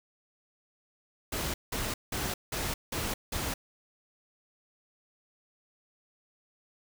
pink noise bursts, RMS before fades -33 dBFS, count 6, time 1.32-3.54 s, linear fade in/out 5 ms, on 220 ms, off 180 ms, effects none

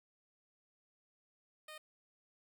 10% pulse tone, 616 Hz, D#5, 17 cents flat, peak -40 dBFS, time 1.68-1.78 s, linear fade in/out 5 ms, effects none

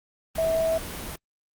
sine tone in noise, 650 Hz, E5, 24 cents flat, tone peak -21 dBFS, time 0.38-0.78 s, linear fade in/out 5 ms, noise pink, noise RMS -35 dBFS, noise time 0.35-1.16 s, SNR +11 dB, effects Opus 24 kbps

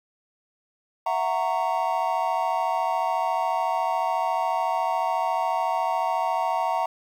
triangle chord, F# dominant seventh, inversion third, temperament just, 666 / 740 / 925 / 1110 Hz, E5 / F#5 / A#5 / C#6, +18 / 0 / -14 / +2 cents, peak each -27 / -25 / -24 / -30 dBFS, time 1.06-6.86 s, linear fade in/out 5 ms, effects 9-bit

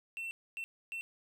triangle tone bursts at uneven times, 2697 Hz, E7, 39 cents sharp, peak -36 dBFS, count 3, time 0.17-0.31 / 0.57-0.64 / 0.92-1.01 s, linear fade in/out 0 ms, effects none

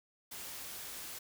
white noise, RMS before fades -45 dBFS, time 0.31-1.19 s, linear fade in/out 10 ms, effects none

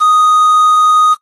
triangle tone with quantisation, 1244.5 Hz, D#6, in tune, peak -4 dBFS, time 0-1.15 s, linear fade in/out 20 ms, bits 5, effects noise-tail reverb RT60 0.1 s tail -22 dB re dry + AAC 32 kbps

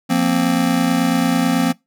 square chord, F suspended fourth, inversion none, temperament just, 174.61 / 232.8 / 261.9 Hz, F3 / Bb3 / C4, 0 / -2 / +2 cents, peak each -21 / -20 / -18 dBFS, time 0.09-1.73 s, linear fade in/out 20 ms, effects noise-tail reverb RT60 0.2 s tail -23 dB re dry

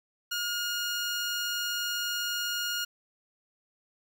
15% pulse tone, 1428 Hz, F6, 38 cents sharp, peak -23 dBFS, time 0.31-2.85 s, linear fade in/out 10 ms, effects none

